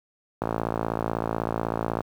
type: click train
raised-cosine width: 1 ms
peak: -11 dBFS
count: 90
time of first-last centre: 0.42-2.006 s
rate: 56.1 Hz
effects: high-pass 80 Hz 12 dB/octave + 8-bit